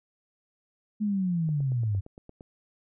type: linear sweep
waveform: sine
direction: down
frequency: 215 to 92.5 Hz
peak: -24 dBFS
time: 1-2.01 s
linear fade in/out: 20 ms
type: click train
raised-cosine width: 2 ms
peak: -32 dBFS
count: 9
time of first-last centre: 1.49-2.408 s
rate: 8.71 Hz
effects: none